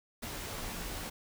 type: noise with comb filter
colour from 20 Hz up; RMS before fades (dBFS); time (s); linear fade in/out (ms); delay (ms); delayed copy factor
pink; -40; 0.22-1.1; 10; 15; -0.55
effects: none